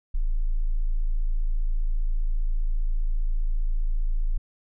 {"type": "tone", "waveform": "sine", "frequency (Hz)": 27.5, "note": "A0", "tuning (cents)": 0, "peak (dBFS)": -20, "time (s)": [0.14, 4.38], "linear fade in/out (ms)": 10, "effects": []}